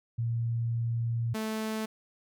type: tone pair in turn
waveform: sine / sawtooth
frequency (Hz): 116.4 / 218.7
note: A#2 / A3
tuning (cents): -2 / -10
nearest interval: major seventh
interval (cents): 1092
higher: second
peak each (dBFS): -27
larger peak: neither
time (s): 0.18-1.34 / 1.34-1.86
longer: first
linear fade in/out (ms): 10
effects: none